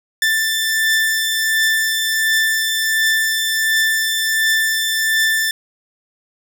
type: beating tone pair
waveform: sawtooth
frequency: 1770 / 1771.4 Hz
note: A6 / A6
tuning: +10 / +11 cents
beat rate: 1.4 Hz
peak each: -20 / -12 dBFS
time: 0.22-5.51 s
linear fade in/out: 2 ms
effects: none